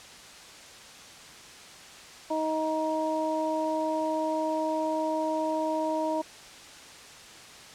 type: harmonic tone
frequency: 314.4 Hz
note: D#4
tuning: 18 cents sharp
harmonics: 1 / 2 / 3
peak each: -31 / -29 / -31 dBFS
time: 2.3-6.22 s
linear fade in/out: 10 ms
effects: white hiss -47 dBFS RMS until 7.74 s + low-pass 7000 Hz 12 dB/octave